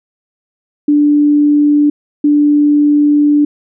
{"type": "tone pair in turn", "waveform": "sine", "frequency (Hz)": [293.7, 293.7], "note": ["D4", "D4"], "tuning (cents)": [0, 0], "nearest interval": "unison", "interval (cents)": 0, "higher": "neither", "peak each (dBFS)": -6, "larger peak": "neither", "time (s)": [[0.88, 1.9], [2.24, 3.45]], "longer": "second", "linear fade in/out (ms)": 5, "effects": []}